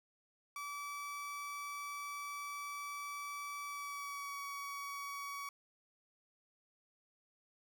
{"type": "tone with pitch glide", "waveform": "30% pulse", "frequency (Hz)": [1152, 1128.9], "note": ["D6", "C#6"], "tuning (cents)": [-34, 31], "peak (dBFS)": -39, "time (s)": [0.56, 5.49], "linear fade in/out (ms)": 2, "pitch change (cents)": -35, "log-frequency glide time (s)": [3.64, 4.39], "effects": []}